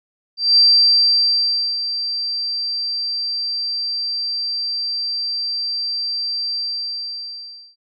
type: tone with ADSR envelope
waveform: sine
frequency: 4700 Hz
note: D8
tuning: 1 cent sharp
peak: -8 dBFS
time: 0.37-7.76 s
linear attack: 200 ms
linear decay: 1200 ms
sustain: -12 dB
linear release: 1200 ms
effects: none